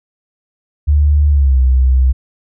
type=tone with pitch glide; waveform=sine; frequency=73.5 to 64.36 Hz; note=D2 to C2; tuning=+2 to -28 cents; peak=-7 dBFS; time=0.87-2.13 s; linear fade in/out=20 ms; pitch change=-230 cents; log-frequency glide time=1.29-1.59 s; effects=none